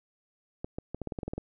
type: clicks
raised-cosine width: 2 ms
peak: -21 dBFS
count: 11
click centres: 0.645 / 0.785 / 0.946 / 1.017 / 1.073 / 1.122 / 1.188 / 1.232 / 1.28 / 1.335 / 1.38 s
effects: none